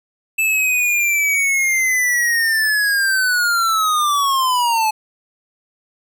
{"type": "linear sweep", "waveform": "square", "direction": "down", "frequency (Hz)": [2637, 855], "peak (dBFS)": -15, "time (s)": [0.38, 4.91], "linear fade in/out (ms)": 10, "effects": []}